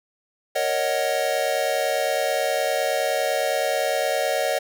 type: chord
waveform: square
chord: D# minor seventh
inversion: second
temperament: equal with one note detuned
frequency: 466.2 / 554.4 / 624.1 / 740 Hz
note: A#4 / C#5 / D#5 / F#5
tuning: 0 / 0 / +5 / 0 cents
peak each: -31 / -26 / -26 / -28 dBFS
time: 0.55-4.59 s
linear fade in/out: 10 ms
effects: none